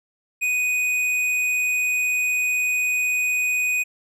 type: tone with tanh clipping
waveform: triangle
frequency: 2489 Hz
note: D#7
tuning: in tune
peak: -21 dBFS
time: 0.41-3.84 s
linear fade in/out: 20 ms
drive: 15 dB
effects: none